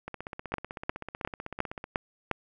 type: two click trains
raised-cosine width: 0.5 ms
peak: -12 / -22 dBFS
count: 6 / 29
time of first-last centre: 0.54-2.313 / 0.08-1.841 s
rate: 2.82 / 15.9 Hz
effects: none